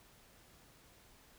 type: silence
effects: pink hiss -63 dBFS RMS until 1.38 s